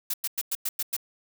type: noise bursts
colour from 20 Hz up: blue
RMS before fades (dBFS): -28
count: 7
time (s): 0.1-0.966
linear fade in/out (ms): 5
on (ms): 38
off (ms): 100
effects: none